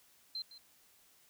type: tone with echo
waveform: sine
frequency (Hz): 4121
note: C8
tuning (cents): -27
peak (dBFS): -37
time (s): 0.35-0.42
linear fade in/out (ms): 2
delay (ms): 160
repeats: 1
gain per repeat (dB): -14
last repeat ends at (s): 0.58
effects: white hiss -66 dBFS RMS until 1.29 s